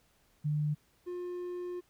sine / triangle tone pair in turn, 149.7 / 356 Hz, D3 / F4, +33 / +33 cents, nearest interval octave + minor third, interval 1500 cents, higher second, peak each -28 / -34 dBFS, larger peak first, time 0.44-0.75 / 1.06-1.81 s, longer second, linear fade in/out 20 ms, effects pink hiss -69 dBFS RMS until 1.89 s

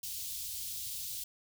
white band-stop noise, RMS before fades -40 dBFS, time 0.03-1.24 s, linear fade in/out 5 ms, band 120 to 3300 Hz, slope 24 dB/octave, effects none

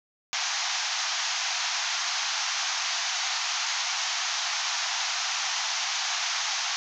white band-pass noise, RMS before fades -29 dBFS, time 0.33-6.76 s, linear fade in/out 0 ms, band 680 to 6700 Hz, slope 96 dB/octave, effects none

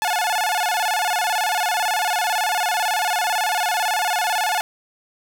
sawtooth tone with vibrato, 790 Hz, G5, 13 cents sharp, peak -15 dBFS, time 0.02-4.61 s, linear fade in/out 0 ms, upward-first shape square, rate 18 Hz, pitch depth 160 cents each way, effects none

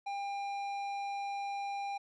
sine tone with tanh clipping, 800 Hz, G5, 35 cents sharp, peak -37 dBFS, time 0.06-1.98 s, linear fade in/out 10 ms, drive 12 dB, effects none

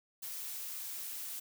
blue noise, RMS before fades -42 dBFS, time 0.22-1.4 s, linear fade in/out 10 ms, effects none

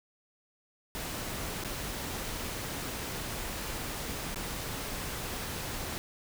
pink noise with dropouts, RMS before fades -37 dBFS, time 0.95-5.98 s, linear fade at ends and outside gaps 0 ms, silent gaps 1.638-1.647 / 4.345-4.359 s, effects none

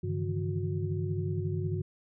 sine tone cluster, 99.1 / 140.6 / 155.3 / 166.4 / 364.9 Hz, G2 / C#3 / D#3 / E3 / F#4, +19 / +25 / -3 / +17 / -24 cents, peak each -32 / -37 / -36 / -39 / -37 dBFS, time 0.03-1.82 s, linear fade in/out 10 ms, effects none

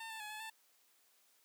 15% pulse tone with pitch steps, 900 / 886 / 845 / 858 / 886 Hz, A5 / A5 / G#5 / A5 / A5, +39 / +12 / +30 / -44 / +12 cents, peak -38 dBFS, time 0-0.5 s, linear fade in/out 5 ms, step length 100 ms, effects white hiss -71 dBFS RMS until 1.44 s + high-pass 300 Hz 12 dB/octave

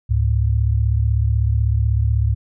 sine tone pair together, 71.2 / 107.3 Hz, C#2 / A2, +47 / -43 cents, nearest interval perfect fifth, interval 710 cents, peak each -17 dBFS, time 0.09-2.35 s, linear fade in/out 20 ms, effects none

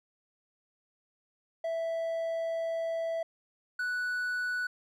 triangle tone pair in turn, 659.3 / 1480.1 Hz, E5 / F#6, 0 / 0 cents, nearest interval octave + major second, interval 1400 cents, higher second, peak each -28 dBFS, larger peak neither, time 1.64-3.23 / 3.79-4.67 s, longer first, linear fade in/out 5 ms, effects none

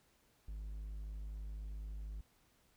triangle tone, 52 Hz, G#1, 3 cents sharp, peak -40 dBFS, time 0.48-2.21 s, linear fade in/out 5 ms, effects pink hiss -72 dBFS RMS until 2.76 s

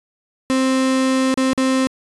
35% pulse tone with dropouts, 262.3 Hz, C4, 4 cents sharp, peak -13 dBFS, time 0.5-1.87 s, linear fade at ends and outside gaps 0 ms, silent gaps 1.341-1.375 / 1.533-1.577 s, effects resampled to 24000 Hz

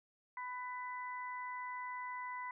harmonic tone, 498.4 Hz, B4, 16 cents sharp, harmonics 2 / 3 / 4, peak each -42 / -55 / -46 dBFS, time 0.37-2.51 s, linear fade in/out 2 ms, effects none

